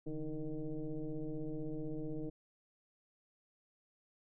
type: tone with frequency modulation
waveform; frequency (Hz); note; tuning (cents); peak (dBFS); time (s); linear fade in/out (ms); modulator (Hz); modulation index
sine; 159.9; D#3; +48; -37; 0.06-2.3; 10; 152; 2
effects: none